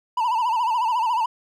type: tone with vibrato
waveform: triangle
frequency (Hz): 936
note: A#5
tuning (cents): +7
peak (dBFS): -17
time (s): 0.17-1.26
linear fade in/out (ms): 5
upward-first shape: sine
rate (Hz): 14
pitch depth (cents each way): 120
effects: none